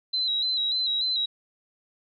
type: tone with vibrato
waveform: sine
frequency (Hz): 3954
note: B7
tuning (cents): +1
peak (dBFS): -23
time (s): 0.13-1.26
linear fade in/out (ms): 10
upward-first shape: square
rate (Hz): 3.4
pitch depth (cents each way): 44
effects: none